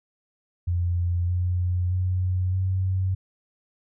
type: tone with pitch steps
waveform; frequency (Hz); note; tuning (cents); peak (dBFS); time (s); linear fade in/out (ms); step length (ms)
sine; 87.5 / 89.6 / 91.74 / 93.94; F2 / F2 / F#2 / F#2; +4 / +45 / -14 / +27; -21; 0.67-3.15; 10; 620
effects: none